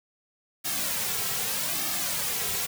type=noise with flanger; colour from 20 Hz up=white; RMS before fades=-29 dBFS; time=0.64-2.67 s; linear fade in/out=20 ms; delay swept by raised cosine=2 to 3.4 ms; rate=0.81 Hz; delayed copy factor=-0.8; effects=none